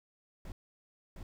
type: noise with echo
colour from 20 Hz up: brown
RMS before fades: -43 dBFS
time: 0.45-0.52 s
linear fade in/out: 2 ms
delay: 710 ms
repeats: 1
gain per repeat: -2 dB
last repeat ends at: 1.23 s
effects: none